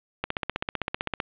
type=click train; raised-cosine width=0.3 ms; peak=-10 dBFS; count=16; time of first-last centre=0.24-1.202 s; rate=15.6 Hz; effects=resampled to 8000 Hz + 7-bit